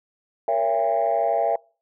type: chord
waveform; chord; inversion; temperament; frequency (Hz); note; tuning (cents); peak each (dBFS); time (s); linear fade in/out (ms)
sine; A# diminished seventh; none; just; 466.2 / 559.4 / 671.3 / 805.5; A#4 / C#5 / E5 / G5; 0 / +16 / +31 / +47; -27 / -25 / -21 / -24; 0.48-1.56; 2
effects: noise-tail reverb RT60 0.4 s tail -26 dB re dry + tanh soft clip ceiling -12 dBFS